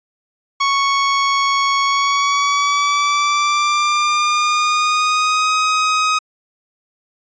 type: tone with pitch glide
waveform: sawtooth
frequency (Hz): 1108.7 to 1258.9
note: C#6 to D#6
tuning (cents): 0 to +20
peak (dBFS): -10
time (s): 0.6-6.19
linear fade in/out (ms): 10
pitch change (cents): +220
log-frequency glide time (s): 1.84-5.53
effects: resampled to 16000 Hz